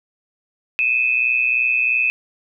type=tone pair together; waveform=sine; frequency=2489 / 2612 Hz; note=D#7 / E7; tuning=0 / -17 cents; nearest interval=minor second; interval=83 cents; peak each=-18 dBFS; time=0.79-2.1 s; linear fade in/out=0 ms; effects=none